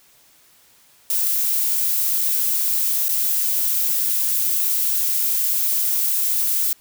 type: noise with dropouts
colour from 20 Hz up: violet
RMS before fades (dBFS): -20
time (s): 1.1-6.73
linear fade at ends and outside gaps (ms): 2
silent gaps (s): 3.084-3.091
effects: white hiss -54 dBFS RMS until 6.8 s